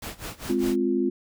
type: noise with tremolo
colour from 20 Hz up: pink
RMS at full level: -34 dBFS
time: 0.02-0.76 s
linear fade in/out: 5 ms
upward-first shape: sine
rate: 5 Hz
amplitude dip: 90%
type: chord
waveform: sine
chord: F minor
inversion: first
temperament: just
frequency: 209.5 / 261.9 / 349.2 Hz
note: Ab3 / C4 / F4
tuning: +15 / +2 / 0 cents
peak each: -28 / -25 / -24 dBFS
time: 0.49-1.1 s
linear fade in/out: 10 ms
effects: none